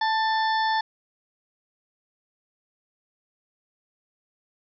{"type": "harmonic tone with a mistuned harmonic", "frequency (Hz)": 880, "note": "A5", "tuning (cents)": 0, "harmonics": [1, 2, 4, 5, 6], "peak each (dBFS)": [-22, -28, -34, -36, -38], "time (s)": [0.01, 0.81], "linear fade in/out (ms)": 5, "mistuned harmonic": 2, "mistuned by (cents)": 17, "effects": []}